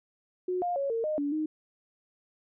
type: tone with pitch steps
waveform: sine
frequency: 364.5 / 706 / 555 / 456.6 / 614 / 287.3 / 309.6 Hz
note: F#4 / F5 / C#5 / A#4 / D#5 / D4 / D#4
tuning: -26 / +19 / +2 / -36 / -23 / -38 / -9 cents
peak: -27 dBFS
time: 0.48-1.46 s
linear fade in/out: 5 ms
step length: 140 ms
effects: none